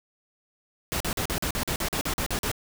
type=noise bursts; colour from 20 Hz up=pink; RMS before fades=-28 dBFS; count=13; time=0.92-2.515 s; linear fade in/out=0 ms; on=83 ms; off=43 ms; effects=none